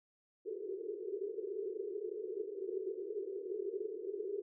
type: band-pass noise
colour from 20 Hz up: pink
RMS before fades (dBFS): -41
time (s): 0.45-4.42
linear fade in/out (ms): 20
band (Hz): 370 to 440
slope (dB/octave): 96
effects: none